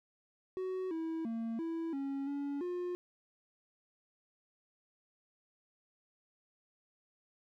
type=tone with pitch steps; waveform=triangle; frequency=373.1 / 324.8 / 227.9 / 329.4 / 275.3 / 283.1 / 356.2 Hz; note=F#4 / E4 / A#3 / E4 / C#4 / C#4 / F4; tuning=+14 / -26 / -39 / -1 / -12 / +37 / +34 cents; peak=-33 dBFS; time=0.57-2.95 s; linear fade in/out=0 ms; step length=340 ms; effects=none